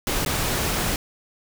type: noise with dropouts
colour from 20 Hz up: pink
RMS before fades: -24 dBFS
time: 0.07-0.96 s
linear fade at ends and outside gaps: 1 ms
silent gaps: 0.249-0.261 s
effects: none